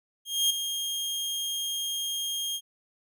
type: tone with ADSR envelope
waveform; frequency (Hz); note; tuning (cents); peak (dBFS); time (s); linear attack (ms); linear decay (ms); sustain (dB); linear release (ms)
sawtooth; 3230; G#7; -49; -17; 0.25-2.61; 250; 10; -9; 58
effects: none